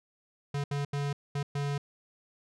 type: tone bursts at uneven times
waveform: square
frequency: 142.6 Hz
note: C#3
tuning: 49 cents sharp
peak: -30 dBFS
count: 5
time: 0.54-0.64 / 0.71-0.85 / 0.93-1.13 / 1.35-1.43 / 1.55-1.78 s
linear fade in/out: 5 ms
effects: low-pass 7000 Hz 12 dB/octave